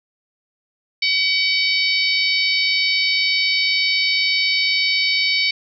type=harmonic tone; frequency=758 Hz; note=F#5; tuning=42 cents sharp; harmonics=3 / 4 / 5 / 6 / 7; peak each=-19 / -26 / -24 / -21 / -26 dBFS; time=1.02-5.51 s; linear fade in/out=5 ms; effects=none